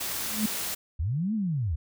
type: noise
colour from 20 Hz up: white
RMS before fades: -32 dBFS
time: 0-0.75 s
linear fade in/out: 10 ms
type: tone with exponential growth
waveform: sine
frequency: 215.3 Hz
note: A3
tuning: 37 cents flat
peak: -20 dBFS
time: 0.21-0.46 s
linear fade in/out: 5 ms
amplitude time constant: 53 ms
type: linear two-way sweep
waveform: sine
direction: up then down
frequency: 66.3 to 226.8 to 66.3 Hz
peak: -25 dBFS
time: 0.99-1.76 s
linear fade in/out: 10 ms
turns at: 1.34 s
effects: none